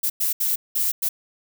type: noise bursts at uneven times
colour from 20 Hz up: violet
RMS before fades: -22 dBFS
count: 5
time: 0.03-0.1 / 0.2-0.33 / 0.4-0.56 / 0.75-0.92 / 1.02-1.09 s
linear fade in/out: 10 ms
effects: none